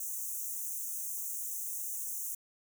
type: high-pass noise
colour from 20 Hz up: white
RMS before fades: -38 dBFS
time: 0-2.35 s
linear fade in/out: 5 ms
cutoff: 6000 Hz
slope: 96 dB/octave
effects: none